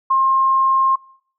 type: tone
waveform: sine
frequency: 1065 Hz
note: C6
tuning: 30 cents sharp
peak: -12 dBFS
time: 0.1-0.96 s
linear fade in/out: 10 ms
effects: noise-tail reverb RT60 0.6 s tail -23 dB re dry